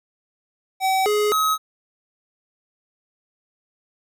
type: tone with pitch steps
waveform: square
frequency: 763 / 419.1 / 1275 Hz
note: G5 / G#4 / D#6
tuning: -47 / +16 / +42 cents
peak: -18 dBFS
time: 0.8-1.58 s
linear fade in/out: 50 ms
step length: 260 ms
effects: none